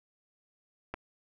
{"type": "clicks", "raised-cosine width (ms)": 0.5, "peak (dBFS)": [-21, -29], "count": 2, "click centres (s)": [0.94, 0.943], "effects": []}